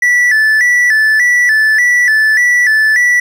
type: tone with vibrato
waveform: triangle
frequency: 1848 Hz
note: A#6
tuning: 16 cents flat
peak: -5 dBFS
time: 0.02-3.2 s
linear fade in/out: 5 ms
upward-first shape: square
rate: 1.7 Hz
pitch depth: 98 cents each way
effects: none